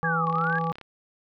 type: harmonic tone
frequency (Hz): 164.81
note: E3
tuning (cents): 0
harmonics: 1 / 3 / 5 / 7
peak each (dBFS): -28 / -33 / -30 / -30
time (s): 0.03-0.72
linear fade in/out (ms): 0
type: linear two-way sweep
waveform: sine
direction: down then up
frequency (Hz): 1677 to 1087 to 1677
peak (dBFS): -25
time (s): 0.04-0.59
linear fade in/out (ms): 5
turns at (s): 0.29
type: click train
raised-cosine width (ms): 0.3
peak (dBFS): -27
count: 20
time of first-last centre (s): 0.27-0.813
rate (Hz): 35
effects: none